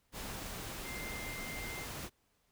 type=tone in noise; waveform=sine; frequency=2093 Hz; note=C7; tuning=in tune; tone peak=-44 dBFS; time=0.83-1.87 s; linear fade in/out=50 ms; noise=pink; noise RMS=-43 dBFS; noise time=0.12-2.1 s; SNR=-4 dB; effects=pink hiss -75 dBFS RMS until 2.51 s